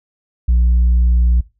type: tone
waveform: sine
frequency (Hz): 59.8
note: A#1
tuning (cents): +45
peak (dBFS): -7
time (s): 0.48-1.41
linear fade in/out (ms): 10
effects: noise-tail reverb RT60 0.3 s tail -21 dB re dry + tanh soft clip ceiling -8 dBFS